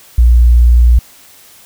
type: tone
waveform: sine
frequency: 59.5 Hz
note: A#1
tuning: 36 cents sharp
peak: -3 dBFS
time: 0.18-0.99 s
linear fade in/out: 5 ms
effects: white hiss -41 dBFS RMS until 1.65 s